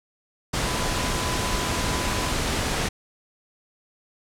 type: tone in noise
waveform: sine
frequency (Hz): 1002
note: B5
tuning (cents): +25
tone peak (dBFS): -34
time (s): 0.65-2.32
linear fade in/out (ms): 10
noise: pink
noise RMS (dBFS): -25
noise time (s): 0.53-2.89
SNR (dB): -12
effects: low-pass 9000 Hz 12 dB/octave

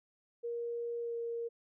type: tone with pitch glide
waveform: sine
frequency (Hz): 471.1 to 466.5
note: A#4 to A#4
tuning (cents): +18 to +1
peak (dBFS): -35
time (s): 0.43-1.49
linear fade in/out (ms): 20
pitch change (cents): -17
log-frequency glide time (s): 1-1.15
effects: none

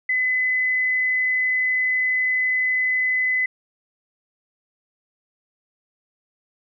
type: tone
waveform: sine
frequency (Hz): 2017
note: B6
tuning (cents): +36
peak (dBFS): -18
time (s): 0.09-3.46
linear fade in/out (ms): 5
effects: none

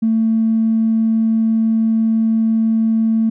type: tone with tanh clipping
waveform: triangle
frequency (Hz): 223.5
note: A3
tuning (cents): +27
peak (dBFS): -12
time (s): 0.02-3.3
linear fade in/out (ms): 10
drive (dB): 4
effects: none

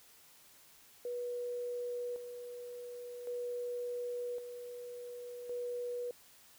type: tone with tremolo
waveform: sine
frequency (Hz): 486.8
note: B4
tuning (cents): -25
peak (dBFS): -36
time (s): 1.05-6.11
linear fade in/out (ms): 2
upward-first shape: square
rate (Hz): 0.45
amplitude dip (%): 55
effects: white hiss -61 dBFS RMS until 6.58 s

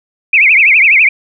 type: tone with vibrato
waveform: sine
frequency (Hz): 2349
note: D7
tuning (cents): 0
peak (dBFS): -4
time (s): 0.33-1.09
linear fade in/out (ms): 5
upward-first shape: triangle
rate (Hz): 12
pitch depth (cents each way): 250
effects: none

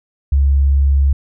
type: tone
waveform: sine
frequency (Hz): 69.3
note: C#2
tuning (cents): 0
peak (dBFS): -9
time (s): 0.32-1.13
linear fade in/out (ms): 5
effects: none

